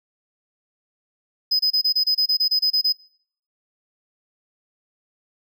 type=tone bursts; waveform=triangle; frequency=5030 Hz; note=D#8; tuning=18 cents sharp; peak=-15 dBFS; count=13; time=1.51-2.926 s; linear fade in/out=10 ms; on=84 ms; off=27 ms; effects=noise-tail reverb RT60 0.6 s tail -25 dB re dry